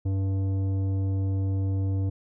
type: tone with tanh clipping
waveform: triangle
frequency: 96.6 Hz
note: G2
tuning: 25 cents flat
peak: -25 dBFS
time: 0.05-2.1 s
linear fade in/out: 10 ms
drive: 15 dB
effects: none